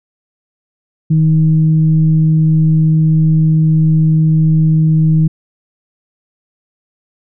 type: tone with frequency modulation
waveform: sine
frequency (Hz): 157.8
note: D#3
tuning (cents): +25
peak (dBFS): -7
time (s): 1.1-5.28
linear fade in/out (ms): 10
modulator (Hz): 157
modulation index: 0.3
effects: none